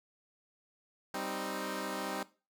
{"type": "chord", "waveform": "10% pulse", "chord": "C minor", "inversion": "second", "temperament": "equal", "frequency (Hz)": [196, 261.6, 311.1], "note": ["G3", "C4", "Eb4"], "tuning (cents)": [0, 0, 0], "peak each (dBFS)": -32, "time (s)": [1.14, 2.23], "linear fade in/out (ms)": 2, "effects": ["noise-tail reverb RT60 0.3 s tail -17 dB re dry"]}